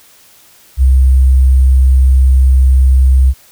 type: tone with sample-and-hold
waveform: sine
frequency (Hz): 65.41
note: C2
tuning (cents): 0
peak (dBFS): -4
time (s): 0.77-3.34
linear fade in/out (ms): 50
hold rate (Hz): 8820
effects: white hiss -44 dBFS RMS until 3.51 s